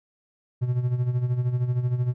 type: tone with tremolo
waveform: triangle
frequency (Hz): 123.7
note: B2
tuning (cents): +3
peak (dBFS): -17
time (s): 0.61-2.14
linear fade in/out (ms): 20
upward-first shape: sine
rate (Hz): 13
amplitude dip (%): 65
effects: none